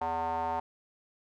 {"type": "tone with band-pass filter", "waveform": "square", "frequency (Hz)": 82.41, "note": "E2", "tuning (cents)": 0, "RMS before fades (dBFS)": -32, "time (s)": [0.01, 0.6], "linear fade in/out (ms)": 5, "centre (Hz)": 840, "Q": 9, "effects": []}